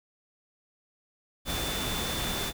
sine tone in noise, 3520 Hz, A7, in tune, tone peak -36 dBFS, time 1.45-2.53 s, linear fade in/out 50 ms, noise pink, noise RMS -32 dBFS, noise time 1.45-2.53 s, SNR -7 dB, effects none

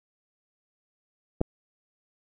clicks, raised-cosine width 2 ms, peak -24 / -9 dBFS, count 2, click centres 1.408 / 1.414 s, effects none

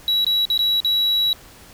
sine tone with dropouts, 3900 Hz, B7, 23 cents flat, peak -13 dBFS, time 0.08-1.33 s, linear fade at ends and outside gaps 1 ms, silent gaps 0.246-0.266 / 0.453-0.501 / 0.577-0.591 / 0.803-0.847 s, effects tanh soft clip ceiling -15 dBFS + pink hiss -45 dBFS RMS until 1.73 s

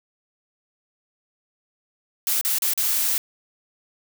blue noise with dropouts, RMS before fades -22 dBFS, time 2.27-3.18 s, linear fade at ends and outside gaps 1 ms, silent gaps 2.412-2.449 / 2.585-2.621 / 2.736-2.776 s, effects none

